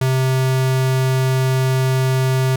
square tone, 130.81 Hz, C3, in tune, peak -15 dBFS, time 0.01-2.56 s, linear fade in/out 5 ms, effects none

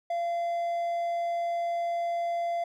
triangle tone, 686 Hz, F5, 31 cents flat, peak -25 dBFS, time 0.1-2.64 s, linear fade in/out 5 ms, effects none

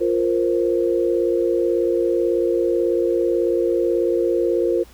sine chord, F suspended fourth, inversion none, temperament just, 349.2 / 465.6 / 523.8 Hz, F4 / Bb4 / C5, 0 / -2 / +2 cents, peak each -19 / -21 / -23 dBFS, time 0-4.84 s, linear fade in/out 20 ms, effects added 60 Hz sine -45 dBFS peak until 4.93 s + pink hiss -50 dBFS RMS until 4.93 s

